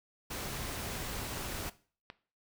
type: noise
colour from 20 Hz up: pink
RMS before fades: -39 dBFS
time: 0.3-1.7 s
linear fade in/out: 10 ms
type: clicks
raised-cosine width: 0.3 ms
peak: -27 dBFS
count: 4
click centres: 0.953 / 1.372 / 1.61 / 2.101 s
effects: noise-tail reverb RT60 0.4 s tail -17 dB re dry